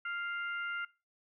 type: harmonic tone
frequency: 698.5 Hz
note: F5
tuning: in tune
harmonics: 2 / 3 / 4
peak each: -36 / -43 / -47 dBFS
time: 0.05-0.85 s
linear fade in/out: 5 ms
effects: noise-tail reverb RT60 0.3 s tail -21 dB re dry